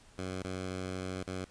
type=tone with dropouts; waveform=10% pulse; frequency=92.9 Hz; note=F#2; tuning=7 cents sharp; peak=-28 dBFS; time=0.18-1.45 s; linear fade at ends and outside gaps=5 ms; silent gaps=0.425-0.445 / 1.235-1.274 s; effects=pink hiss -60 dBFS RMS until 1.5 s + resampled to 22050 Hz